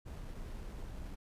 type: noise with sample-and-hold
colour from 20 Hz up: brown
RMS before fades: -44 dBFS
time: 0.05-1.16 s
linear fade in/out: 20 ms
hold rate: 7350 Hz
effects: resampled to 32000 Hz